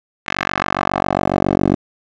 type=tone with band-pass filter sweep; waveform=10% pulse; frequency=47.31 Hz; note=F#1; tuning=39 cents sharp; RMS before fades=-18 dBFS; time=0.26-1.76 s; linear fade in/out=20 ms; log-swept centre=2100 to 330 Hz; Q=1.4; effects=resampled to 16000 Hz + 7-bit